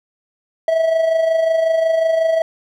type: tone with amplitude modulation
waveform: triangle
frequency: 651 Hz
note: E5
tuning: 22 cents flat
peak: -9 dBFS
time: 0.68-2.42 s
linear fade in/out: 2 ms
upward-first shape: sine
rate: 25.5 Hz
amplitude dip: 50%
effects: none